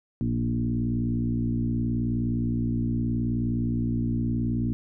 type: tone with frequency modulation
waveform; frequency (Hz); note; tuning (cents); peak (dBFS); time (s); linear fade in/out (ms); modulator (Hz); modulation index
sine; 174.61; F3; 0; -23; 0.21-4.73; 0; 59.2; 1.9
effects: none